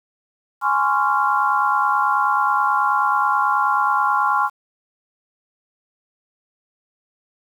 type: chord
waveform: sine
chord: Db major seventh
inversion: second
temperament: just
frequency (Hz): 831.5 / 1039.4 / 1108.7 / 1385.9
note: Ab5 / C6 / Db6 / F6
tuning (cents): +2 / -12 / 0 / -14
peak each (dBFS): -21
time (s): 0.61-4.5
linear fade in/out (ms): 50
effects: 8-bit